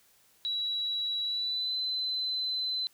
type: tone with pitch glide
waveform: sine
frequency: 3905 to 4040 Hz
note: B7 to B7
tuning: -20 to +39 cents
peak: -29 dBFS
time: 0.45-2.87 s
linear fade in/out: 0 ms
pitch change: +59 cents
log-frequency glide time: 1.23-1.76 s
effects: white hiss -64 dBFS RMS until 2.93 s